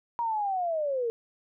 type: linear sweep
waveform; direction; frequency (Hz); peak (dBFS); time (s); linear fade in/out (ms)
sine; down; 954 to 447.5; -26; 0.19-1.1; 0
effects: none